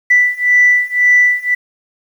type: beating tone pair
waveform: sine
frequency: 1975.5 / 1977.4 Hz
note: B6 / B6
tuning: 0 / +2 cents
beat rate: 1.9 Hz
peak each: -11 / -10 dBFS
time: 0.1-1.55 s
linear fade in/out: 10 ms
effects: tanh soft clip ceiling -1 dBFS + 7-bit